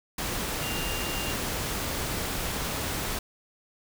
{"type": "tone in noise", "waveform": "sine", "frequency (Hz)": 2794, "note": "F7", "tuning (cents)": 0, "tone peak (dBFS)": -36, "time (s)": [0.62, 1.33], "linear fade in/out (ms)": 5, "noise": "pink", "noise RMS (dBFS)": -31, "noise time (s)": [0.18, 3.19], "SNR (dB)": -8, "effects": []}